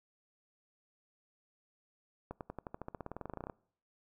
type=accelerating click train; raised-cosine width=1 ms; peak=-27 dBFS; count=22; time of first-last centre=2.31-3.498 s; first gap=98 ms; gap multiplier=0.94; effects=noise-tail reverb RT60 0.6 s tail -24 dB re dry